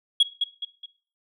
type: tone with echo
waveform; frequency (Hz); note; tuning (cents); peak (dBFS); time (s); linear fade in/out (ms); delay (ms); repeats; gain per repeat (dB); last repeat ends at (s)
sine; 3322; G#7; 0; -11; 0.2-0.23; 5; 210; 3; -8; 0.86
effects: noise-tail reverb RT60 0.4 s tail -17 dB re dry + tanh soft clip ceiling -12 dBFS